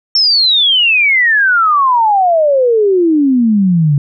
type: exponential sweep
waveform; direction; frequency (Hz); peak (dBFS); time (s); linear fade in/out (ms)
sine; down; 5470 to 138.59; -7; 0.15-3.98; 2
effects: none